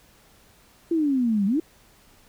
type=exponential two-way sweep; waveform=sine; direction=down then up; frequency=342.9 to 191.1 to 342.9 Hz; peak=-19 dBFS; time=0.91-1.6 s; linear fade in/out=5 ms; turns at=1.46 s; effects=pink hiss -56 dBFS RMS until 2.28 s